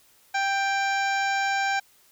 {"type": "harmonic tone with a mistuned harmonic", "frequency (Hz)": 787, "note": "G5", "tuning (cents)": 7, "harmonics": [1, 2, 3, 4, 5, 6, 7, 8, 9], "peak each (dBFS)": [-25, -27, -31, -42, -39, -44, -40, -44, -44], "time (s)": [0.34, 1.8], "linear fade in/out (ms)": 10, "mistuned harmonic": 8, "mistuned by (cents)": 60, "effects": ["white hiss -59 dBFS RMS until 2.11 s"]}